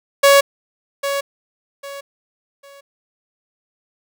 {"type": "tone with echo", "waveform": "sawtooth", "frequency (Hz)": 559, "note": "C#5", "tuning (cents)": 14, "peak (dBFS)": -4, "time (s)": [0.23, 0.41], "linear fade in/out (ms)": 10, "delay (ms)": 800, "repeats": 3, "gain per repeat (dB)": -11, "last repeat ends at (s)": 2.81, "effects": []}